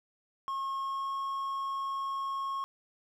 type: tone with pitch glide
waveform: triangle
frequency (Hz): 1083 to 1089.9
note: C#6 to C#6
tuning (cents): -41 to -30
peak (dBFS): -30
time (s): 0.48-2.64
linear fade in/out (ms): 0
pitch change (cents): +11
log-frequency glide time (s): 0.79-1.14
effects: none